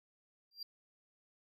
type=tone with exponential growth; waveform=triangle; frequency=4744 Hz; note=D8; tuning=17 cents sharp; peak=-37 dBFS; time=0.51-0.63 s; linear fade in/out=5 ms; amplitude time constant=26 ms; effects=none